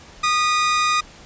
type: tone pair together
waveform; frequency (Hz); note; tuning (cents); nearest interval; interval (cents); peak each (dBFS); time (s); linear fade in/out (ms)
sawtooth; 1229.7 / 1952; D#6 / B6; -21 / -21; minor sixth; 800; -13 / -25; 0.23-1.01; 10
effects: pink hiss -44 dBFS RMS until 1.25 s + resampled to 16000 Hz